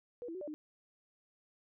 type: tone with pitch steps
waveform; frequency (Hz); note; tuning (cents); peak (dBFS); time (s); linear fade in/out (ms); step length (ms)
sine; 484.2 / 331.9 / 372.7 / 588 / 304.2; B4 / E4 / F#4 / D5 / D#4; -34 / +12 / +13 / +2 / -39; -40; 0.22-0.54; 0; 64
effects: none